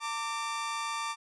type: tone pair together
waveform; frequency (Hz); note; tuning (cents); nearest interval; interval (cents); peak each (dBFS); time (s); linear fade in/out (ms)
sawtooth; 907.9 / 1174.7; A#5 / D6; -46 / 0; major third; 446; -33 / -30; 0-1.16; 50
effects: resampled to 22050 Hz